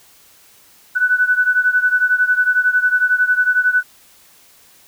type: beating tone pair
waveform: sine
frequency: 1488 / 1499 Hz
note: F#6 / F#6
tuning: +9 / +22 cents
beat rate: 11 Hz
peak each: -14 / -17 dBFS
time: 0.95-3.83 s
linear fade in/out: 20 ms
effects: white hiss -49 dBFS RMS until 4.87 s